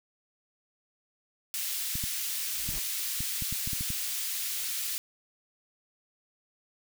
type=high-pass noise; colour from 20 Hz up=white; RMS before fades=-33 dBFS; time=1.54-4.98 s; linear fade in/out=0 ms; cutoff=2300 Hz; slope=12 dB/octave
type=clicks; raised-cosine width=5 ms; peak=-24 dBFS; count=10; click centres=1.955 / 2.039 / 2.69 / 3.206 / 3.423 / 3.526 / 3.675 / 3.732 / 3.809 / 3.904 s
type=noise with exponential growth; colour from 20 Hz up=brown; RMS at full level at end=-37 dBFS; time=2.4-2.79 s; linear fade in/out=5 ms; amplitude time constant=84 ms
effects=none